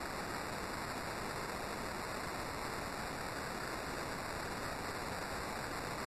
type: noise with sample-and-hold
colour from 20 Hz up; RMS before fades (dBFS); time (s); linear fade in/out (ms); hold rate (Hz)
violet; -41; 0-6.05; 5; 3150
effects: low-pass 12000 Hz 12 dB/octave + MP3 64 kbps